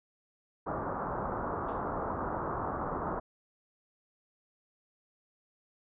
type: low-pass noise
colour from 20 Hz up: white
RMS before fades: -35 dBFS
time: 0.66-3.2 s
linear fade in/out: 10 ms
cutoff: 1300 Hz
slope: 48 dB/octave
type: noise with exponential decay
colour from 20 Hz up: violet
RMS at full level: -39 dBFS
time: 1.68-1.95 s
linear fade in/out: 5 ms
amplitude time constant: 57 ms
effects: resampled to 8000 Hz